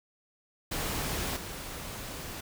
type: noise with level steps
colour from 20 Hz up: pink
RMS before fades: -33 / -40 dBFS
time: 0.71-2.41 s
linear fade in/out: 10 ms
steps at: 1.36 s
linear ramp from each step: 10 ms
effects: none